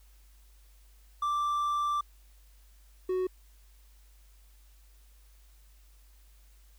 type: tone pair in turn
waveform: triangle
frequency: 1174.7 / 370 Hz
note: D6 / F#4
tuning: 0 / 0 cents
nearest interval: octave + minor sixth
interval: 2000 cents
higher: first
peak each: -25 dBFS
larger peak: neither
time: 1.22-2.01 / 3.09-3.27 s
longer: first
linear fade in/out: 5 ms
effects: added 50 Hz sine -55 dBFS peak until 6.78 s + white hiss -66 dBFS RMS until 6.78 s